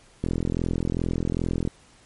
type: click train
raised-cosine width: 3 ms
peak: -12 dBFS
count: 62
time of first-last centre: 0.24-1.675 s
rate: 42.5 Hz
effects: pink hiss -55 dBFS RMS until 2.05 s + MP3 48 kbps